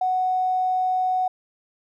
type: tone with tanh clipping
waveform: triangle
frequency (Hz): 741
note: F#5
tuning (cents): +2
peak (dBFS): -19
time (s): 0.01-1.28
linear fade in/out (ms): 5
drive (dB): 3
effects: none